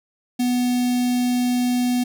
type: tone with notch filter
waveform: square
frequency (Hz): 246.9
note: B3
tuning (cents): 0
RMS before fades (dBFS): -20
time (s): 0.39-2.04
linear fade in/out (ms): 10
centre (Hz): 1300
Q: 0.63
effects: none